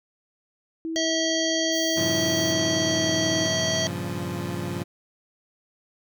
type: tone with pitch glide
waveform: sine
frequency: 324.9 to 318.4 Hz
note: E4 to D#4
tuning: -25 to +40 cents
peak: -27 dBFS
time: 0.85-3.46 s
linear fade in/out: 0 ms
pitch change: -35 cents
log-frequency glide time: 2.08-2.94 s
type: harmonic tone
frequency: 647 Hz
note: E5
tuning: 32 cents flat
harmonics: 1 / 3 / 5 / 7 / 9 / 10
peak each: -27 / -31 / -29 / -30 / -32 / -35 dBFS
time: 0.96-3.87 s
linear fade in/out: 0 ms
type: noise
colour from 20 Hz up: violet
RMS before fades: -41 dBFS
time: 1.71-2.55 s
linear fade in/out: 50 ms
type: chord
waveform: 25% pulse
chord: G half-diminished seventh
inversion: none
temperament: equal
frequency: 98 / 116.54 / 138.59 / 174.61 Hz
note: G2 / Bb2 / Db3 / F3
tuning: 0 / 0 / 0 / 0 cents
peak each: -30 / -33 / -31 / -28 dBFS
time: 1.96-4.84 s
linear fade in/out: 20 ms
effects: none